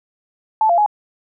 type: tone with pitch steps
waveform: sine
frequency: 873 / 690 / 838 Hz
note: A5 / F5 / G#5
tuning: -14 / -21 / +15 cents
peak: -11 dBFS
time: 0.61-0.862 s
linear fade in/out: 2 ms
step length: 84 ms
effects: none